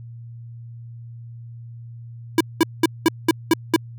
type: tone bursts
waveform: square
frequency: 326.9 Hz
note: E4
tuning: 14 cents flat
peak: -12 dBFS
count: 7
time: 2.38-3.762 s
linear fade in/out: 2 ms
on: 26 ms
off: 200 ms
effects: added 117 Hz sine -35 dBFS peak until 3.98 s